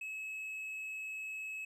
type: tone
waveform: triangle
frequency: 2579 Hz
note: E7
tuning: 39 cents flat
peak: -38 dBFS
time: 0.01-1.65 s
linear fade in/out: 5 ms
effects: none